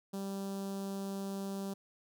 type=tone with notch filter; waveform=sawtooth; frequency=196 Hz; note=G3; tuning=in tune; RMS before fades=-39 dBFS; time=0.13-1.74 s; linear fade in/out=10 ms; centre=2100 Hz; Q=0.58; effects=none